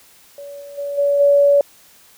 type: tone with level steps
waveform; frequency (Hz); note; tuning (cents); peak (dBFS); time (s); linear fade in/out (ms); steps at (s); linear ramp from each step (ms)
sine; 569; C#5; +45; -31 / -33 / -22 / -13 / -9; 0.38-1.61; 2; 0.6 / 0.77 / 0.97 / 1.19; 20
effects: white hiss -49 dBFS RMS until 2.17 s